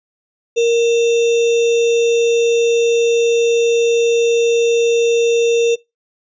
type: tone with sample-and-hold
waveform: sine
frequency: 466.2 Hz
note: A#4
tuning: in tune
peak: -10 dBFS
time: 0.56-5.76 s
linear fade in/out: 20 ms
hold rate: 3150 Hz
effects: noise-tail reverb RT60 0.2 s tail -21 dB re dry + resampled to 16000 Hz